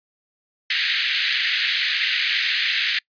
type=band-pass noise; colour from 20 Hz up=pink; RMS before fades=-22 dBFS; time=0.7-2.99 s; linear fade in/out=5 ms; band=1700 to 4500 Hz; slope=48 dB/octave; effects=noise-tail reverb RT60 0.1 s tail -26 dB re dry + resampled to 11025 Hz